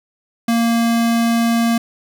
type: tone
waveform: square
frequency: 231.8 Hz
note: A#3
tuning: 10 cents flat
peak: -14 dBFS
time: 0.48-1.78 s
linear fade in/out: 5 ms
effects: none